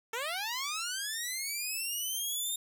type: linear sweep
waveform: 10% pulse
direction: up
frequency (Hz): 435.6 to 3680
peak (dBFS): -25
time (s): 0.13-2.56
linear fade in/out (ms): 5
effects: none